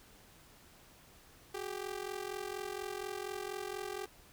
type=ring-modulated tone; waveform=sawtooth; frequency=393.2 Hz; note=G4; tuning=5 cents sharp; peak=-32 dBFS; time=1.54-4.06 s; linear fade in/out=5 ms; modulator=22.1 Hz; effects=pink hiss -60 dBFS RMS until 4.32 s